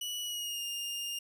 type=tone with pitch glide; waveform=sawtooth; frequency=2943 to 2818 Hz; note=F#7 to F7; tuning=-10 to +15 cents; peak=-32 dBFS; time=0.01-1.19 s; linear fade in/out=5 ms; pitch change=-75 cents; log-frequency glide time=0.21-0.64 s; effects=none